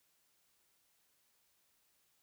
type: silence
effects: white hiss -75 dBFS RMS until 2.22 s